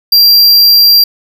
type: tone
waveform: square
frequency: 4741 Hz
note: D8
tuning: 16 cents sharp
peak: -3 dBFS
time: 0.12-1.04 s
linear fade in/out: 5 ms
effects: none